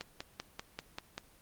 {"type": "click train", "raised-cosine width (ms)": 0.2, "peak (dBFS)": -21, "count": 7, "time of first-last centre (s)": [0.01, 1.18], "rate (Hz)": 5.13, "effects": ["pink hiss -62 dBFS RMS until 1.41 s", "Opus 24 kbps"]}